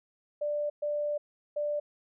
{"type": "tone bursts at uneven times", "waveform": "sine", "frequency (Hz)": 590, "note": "D5", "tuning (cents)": 8, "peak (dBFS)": -28, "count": 3, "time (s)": [[0.41, 0.7], [0.82, 1.18], [1.56, 1.8]], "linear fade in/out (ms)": 10, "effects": []}